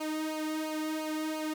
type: tone with flanger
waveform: sawtooth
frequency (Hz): 311.1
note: D#4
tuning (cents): 0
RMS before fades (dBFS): -34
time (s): 0-1.54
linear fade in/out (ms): 10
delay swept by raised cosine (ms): 0.54 to 2.04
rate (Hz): 2.9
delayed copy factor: -0.75
effects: 10-bit